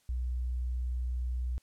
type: tone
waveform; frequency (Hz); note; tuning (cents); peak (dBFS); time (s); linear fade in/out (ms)
sine; 61.7; B1; -1; -30; 0.09-1.58; 0
effects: white hiss -70 dBFS RMS until 1.62 s + low-pass 11000 Hz 12 dB/octave